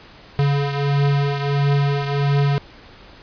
square beating tone pair, 141.4 / 142.9 Hz, C#3 / D3, +35 / -47 cents, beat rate 1.5 Hz, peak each -18 / -24 dBFS, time 0.39-2.58 s, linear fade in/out 0 ms, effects pink hiss -44 dBFS RMS until 3.22 s + resampled to 11025 Hz

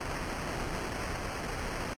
pink noise with sample-and-hold, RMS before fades -36 dBFS, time 0-1.94 s, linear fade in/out 10 ms, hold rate 3675 Hz, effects low-pass 10000 Hz 12 dB/octave + AAC 64 kbps

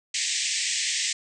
white band-pass noise, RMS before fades -27 dBFS, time 0.14-1.13 s, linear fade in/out 5 ms, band 1800 to 8300 Hz, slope 96 dB/octave, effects none

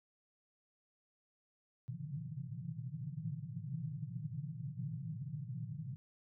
white band-pass noise, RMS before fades -43 dBFS, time 1.88-5.96 s, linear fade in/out 0 ms, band 110 to 170 Hz, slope 96 dB/octave, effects none

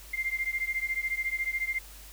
sine beating tone pair, 2093 / 2107 Hz, C7 / C7, 0 / +12 cents, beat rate 14 Hz, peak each -31 / -32 dBFS, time 0.13-1.79 s, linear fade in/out 10 ms, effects added 50 Hz sine -48 dBFS peak until 2.12 s + white hiss -50 dBFS RMS until 2.12 s

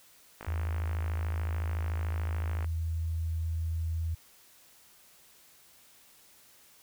click train, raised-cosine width 0.5 ms, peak -26 dBFS, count 121, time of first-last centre 0.41-2.645 s, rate 53.7 Hz
sine tone, 81.8 Hz, E2, 13 cents flat, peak -29 dBFS, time 0.47-4.15 s, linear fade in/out 10 ms
effects white hiss -59 dBFS RMS until 6.82 s

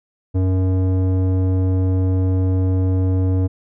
square tone with low-pass filter, 93.3 Hz, F#2, 15 cents sharp, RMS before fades -17 dBFS, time 0.34-3.48 s, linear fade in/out 20 ms, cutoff 440 Hz, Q 1, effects none

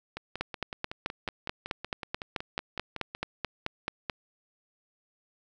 two click trains, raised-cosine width 0.3 ms, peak -20 / -14 dBFS, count 17 / 18, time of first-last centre 0.17-3.15 / 0.41-4.098 s, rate 5.37 / 4.61 Hz, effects none

